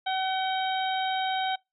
harmonic tone with a mistuned harmonic, 757 Hz, F#5, 39 cents sharp, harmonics 1 / 2 / 3 / 4 / 5, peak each -27 / -35 / -39 / -36 / -37 dBFS, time 0.06-1.56 s, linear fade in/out 10 ms, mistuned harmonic 4, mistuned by +60 cents, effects noise-tail reverb RT60 0.2 s tail -25 dB re dry

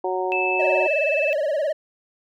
harmonic tone, 185 Hz, F#3, in tune, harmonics 2 / 3 / 4 / 5, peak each -25 / -29 / -27 / -29 dBFS, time 0.04-0.87 s, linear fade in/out 5 ms
sine tone, 2628 Hz, E7, 6 cents flat, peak -22 dBFS, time 0.32-1.33 s, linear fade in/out 0 ms
triangle tone with vibrato, 595 Hz, D5, 22 cents sharp, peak -18 dBFS, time 0.59-1.73 s, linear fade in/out 10 ms, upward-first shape sine, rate 19 Hz, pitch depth 130 cents each way
effects none

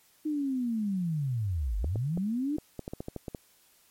sine linear two-way sweep, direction down then up, 311.1 to 46.25 to 311.1 Hz, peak -27 dBFS, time 0.25-2.57 s, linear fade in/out 10 ms, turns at 1.78 s
clicks, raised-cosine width 2 ms, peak -22 dBFS, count 12, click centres 1.844 / 1.958 / 2.175 / 2.584 / 2.793 / 2.879 / 2.935 / 3.005 / 3.084 / 3.163 / 3.282 / 3.348 s
effects white hiss -63 dBFS RMS until 3.9 s + MP3 64 kbps

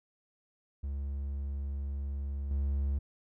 triangle tone with level steps, 69.7 Hz, C#2, 10 cents sharp, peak -31 / -26 dBFS, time 0.83-2.99 s, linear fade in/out 10 ms, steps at 2.51 s, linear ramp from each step 2 ms, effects none

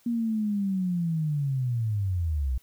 sine linear sweep, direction down, 238.9 to 60 Hz, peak -24 dBFS, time 0.06-2.58 s, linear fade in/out 5 ms, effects white hiss -62 dBFS RMS until 2.62 s

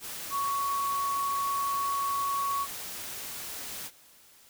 sine tone in noise, 1115 Hz, C#6, 10 cents sharp, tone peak -27 dBFS, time 0.3-2.67 s, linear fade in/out 50 ms, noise white, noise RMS -39 dBFS, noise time 0-3.91 s, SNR +9 dB, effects white hiss -57 dBFS RMS until 4.49 s

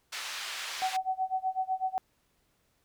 white band-pass noise, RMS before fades -38 dBFS, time 0.12-0.97 s, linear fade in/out 10 ms, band 1000 to 4300 Hz, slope 12 dB/octave
sine tone with tremolo, 754 Hz, F#5, 32 cents sharp, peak -25 dBFS, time 0.82-1.98 s, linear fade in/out 0 ms, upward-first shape sine, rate 8 Hz, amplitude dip 95%
effects pink hiss -72 dBFS RMS until 2.84 s

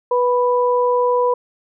sine tone pair together, 491.6 / 987.8 Hz, B4 / B5, -8 / 0 cents, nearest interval octave, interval 1208 cents, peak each -15 / -18 dBFS, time 0.11-1.34 s, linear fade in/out 5 ms, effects none

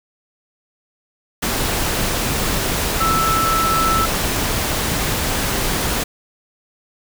sine tone in noise, 1318.5 Hz, E6, in tune, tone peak -16 dBFS, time 3-4.06 s, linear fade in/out 10 ms, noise pink, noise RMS -20 dBFS, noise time 1.42-6.04 s, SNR +1 dB, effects none

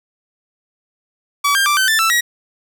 sawtooth tone with pitch steps, 1143 / 1596 / 1175 / 1535 / 1768 / 1328 / 1908 Hz, D6 / G6 / D6 / G6 / A6 / E6 / A#6, -47 / +31 / +1 / -37 / +8 / +12 / +40 cents, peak -9 dBFS, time 1.44-2.21 s, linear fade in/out 10 ms, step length 110 ms, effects none

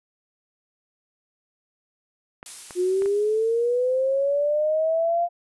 clicks, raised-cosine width 0.5 ms, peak -23 dBFS, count 4, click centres 2.429 / 2.708 / 3.021 / 3.059 s
blue noise with exponential decay, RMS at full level -35 dBFS, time 2.46-5.09 s, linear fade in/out 1 ms, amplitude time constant 570 ms
sine linear sweep, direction up, 354.3 to 698.5 Hz, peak -19 dBFS, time 2.75-5.29 s, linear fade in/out 50 ms
effects resampled to 24000 Hz

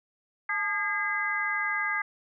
harmonic tone with a mistuned harmonic, 407.6 Hz, G#4, 32 cents flat, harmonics 2 / 3 / 4 / 5, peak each -37 / -33 / -30 / -30 dBFS, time 0.49-2.02 s, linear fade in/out 5 ms, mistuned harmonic 2, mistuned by +98 cents, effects none

